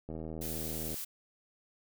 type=click train; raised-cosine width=2 ms; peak=-28 dBFS; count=69; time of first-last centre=0.09-0.942 s; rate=79.8 Hz
type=noise; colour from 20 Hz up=blue; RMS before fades=-40 dBFS; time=0.41-1.05 s; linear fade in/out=10 ms
effects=none